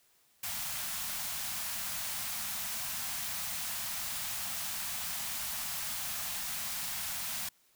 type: band-stop noise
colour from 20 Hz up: white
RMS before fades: -37 dBFS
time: 0.43-7.49 s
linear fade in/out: 5 ms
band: 240 to 630 Hz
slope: 48 dB/octave
effects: white hiss -68 dBFS RMS until 7.75 s